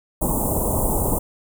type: band-stop noise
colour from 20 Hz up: pink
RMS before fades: -21 dBFS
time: 0.21-1.19 s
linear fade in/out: 10 ms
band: 1000 to 8000 Hz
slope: 48 dB/octave
effects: none